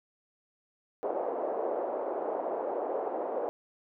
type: band-pass noise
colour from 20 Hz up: white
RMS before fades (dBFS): -33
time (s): 1.03-3.49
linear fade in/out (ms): 0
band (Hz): 400 to 690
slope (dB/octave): 24
effects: none